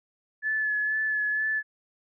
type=tone with vibrato; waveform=sine; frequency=1723 Hz; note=A6; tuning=37 cents flat; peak=-24 dBFS; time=0.42-1.63 s; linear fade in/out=50 ms; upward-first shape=sine; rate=2.1 Hz; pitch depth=22 cents each way; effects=none